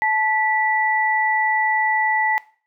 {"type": "tone pair together", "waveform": "sine", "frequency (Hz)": [870, 1963.3], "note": ["A5", "B6"], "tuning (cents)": [-20, -11], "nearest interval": "octave + major second", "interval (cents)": 1409, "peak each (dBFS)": -19, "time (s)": [0.02, 2.38], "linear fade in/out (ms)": 0, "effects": ["noise-tail reverb RT60 0.4 s tail -18 dB re dry"]}